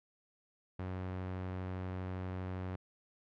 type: tone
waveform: sawtooth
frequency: 92.5 Hz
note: F#2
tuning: in tune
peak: -34 dBFS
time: 0.79-2.76 s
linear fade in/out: 5 ms
effects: low-pass 2000 Hz 12 dB/octave